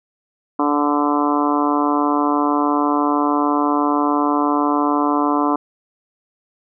harmonic tone, 146.2 Hz, D3, 7 cents flat, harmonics 2 / 3 / 4 / 5 / 6 / 7 / 8 / 9, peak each -18 / -26 / -28 / -24 / -26 / -21 / -25 / -29 dBFS, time 0.59-5.56 s, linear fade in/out 5 ms, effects none

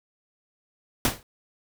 pink noise with exponential decay, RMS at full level -18 dBFS, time 1.05-1.23 s, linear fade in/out 1 ms, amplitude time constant 37 ms, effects none

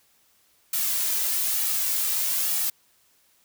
blue noise with flanger, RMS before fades -25 dBFS, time 0.73-2.7 s, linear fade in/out 5 ms, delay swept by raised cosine 1.9 to 2.77 ms, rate 1.1 Hz, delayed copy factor -0.5, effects white hiss -63 dBFS RMS until 3.44 s

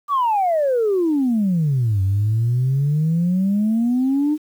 sine exponential two-way sweep, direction down then up, 1189 to 94.1 to 308.9 Hz, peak -14 dBFS, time 0.08-4.38 s, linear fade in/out 50 ms, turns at 2.02 s, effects tanh soft clip ceiling -12 dBFS + 8-bit

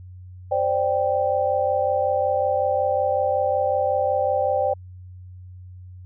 sine chord, C suspended second, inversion none, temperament just, 523.3 / 588.7 / 784.9 Hz, C5 / D5 / G5, 0 / +4 / +2 cents, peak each -23 dBFS, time 0.51-4.74 s, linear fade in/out 10 ms, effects added 91 Hz sine -38 dBFS peak until 6.05 s

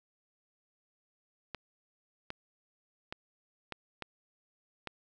clicks, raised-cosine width 0.3 ms, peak -22 dBFS, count 6, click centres 1.547 / 2.304 / 3.125 / 3.723 / 4.023 / 4.873 s, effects none

